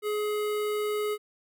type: tone with notch filter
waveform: square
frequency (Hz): 420.7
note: G#4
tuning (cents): +22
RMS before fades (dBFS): -29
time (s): 0.02-1.18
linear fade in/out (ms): 50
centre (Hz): 5800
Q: 1.5
effects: none